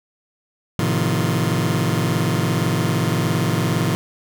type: chord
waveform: sawtooth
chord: F dominant seventh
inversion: first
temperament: just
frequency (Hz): 109.13 / 130.96 / 157.15 / 174.61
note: A2 / C3 / Eb3 / F3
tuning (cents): -14 / +2 / +18 / 0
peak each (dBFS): -19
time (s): 0.79-3.95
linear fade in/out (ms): 0
effects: none